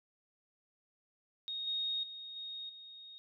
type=tone with level steps; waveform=sine; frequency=3729 Hz; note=A#7; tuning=in tune; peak=-37 / -33 / -44 / -41 / -49 dBFS; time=1.48-3.18 s; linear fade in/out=0 ms; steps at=1.67 / 2.03 / 2.36 / 2.69 s; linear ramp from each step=5 ms; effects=none